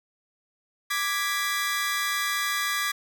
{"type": "chord", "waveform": "sawtooth", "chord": "G# diminished", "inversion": "second", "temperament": "equal", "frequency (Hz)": [1174.7, 1661.2, 1975.5], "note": ["D6", "G#6", "B6"], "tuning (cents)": [0, 0, 0], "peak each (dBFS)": -26, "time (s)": [0.9, 2.92], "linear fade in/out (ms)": 10, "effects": []}